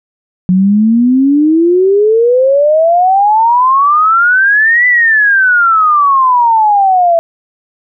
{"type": "exponential two-way sweep", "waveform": "sine", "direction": "up then down", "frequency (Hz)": [180, 2000, 661], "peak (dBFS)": -5, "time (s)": [0.49, 7.19], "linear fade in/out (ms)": 0, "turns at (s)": 4.87, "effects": []}